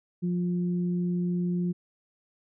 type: tone pair together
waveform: sine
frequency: 176.7 / 353.4 Hz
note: F3 / F4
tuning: +21 / +21 cents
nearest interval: octave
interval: 1200 cents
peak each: -25 / -36 dBFS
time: 0.22-1.73 s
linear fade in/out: 20 ms
effects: none